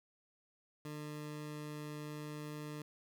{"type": "tone", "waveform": "20% pulse", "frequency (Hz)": 150.1, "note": "D3", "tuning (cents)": 38, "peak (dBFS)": -38, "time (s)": [0.85, 2.82], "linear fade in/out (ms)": 2, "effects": []}